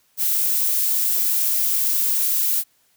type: noise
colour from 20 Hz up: violet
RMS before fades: -20 dBFS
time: 0.17-2.64 s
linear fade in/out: 50 ms
effects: white hiss -62 dBFS RMS until 2.96 s